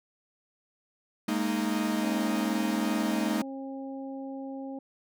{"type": "chord", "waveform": "45% pulse", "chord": "Ab suspended second", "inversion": "none", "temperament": "equal with one note detuned", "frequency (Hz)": [207.7, 230.3, 311.1], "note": ["Ab3", "Bb3", "Eb4"], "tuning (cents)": [0, -21, 0], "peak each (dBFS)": -31, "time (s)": [1.28, 3.42], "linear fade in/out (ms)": 5}
{"type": "harmonic tone", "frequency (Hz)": 269.9, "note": "C#4", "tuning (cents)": -46, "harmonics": [1, 2, 3], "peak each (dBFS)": [-36, -42, -46], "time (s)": [2.03, 4.79], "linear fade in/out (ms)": 5}
{"effects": []}